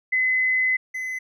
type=tone pair in turn; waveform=sine / triangle; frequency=2030 / 2030 Hz; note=B6 / B6; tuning=+47 / +47 cents; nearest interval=unison; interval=0 cents; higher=neither; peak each=-18 / -25 dBFS; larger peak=first; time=0.12-0.77 / 0.94-1.19 s; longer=first; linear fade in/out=10 ms; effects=none